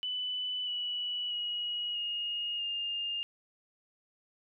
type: tone with pitch steps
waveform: sine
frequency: 2991 / 2946 / 2902 / 2859 / 2817 Hz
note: F#7 / F#7 / F#7 / F7 / F7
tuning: +18 / -8 / -34 / +40 / +14 cents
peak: -32 dBFS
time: 0.03-3.23 s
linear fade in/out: 0 ms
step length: 640 ms
effects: none